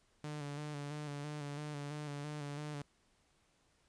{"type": "tone with vibrato", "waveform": "sawtooth", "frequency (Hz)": 146.83, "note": "D3", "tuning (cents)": 0, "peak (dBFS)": -37, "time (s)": [0.24, 2.82], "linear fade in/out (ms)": 2, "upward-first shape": "square", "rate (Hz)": 3, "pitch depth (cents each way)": 35, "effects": ["pink hiss -73 dBFS RMS until 3.88 s", "resampled to 22050 Hz"]}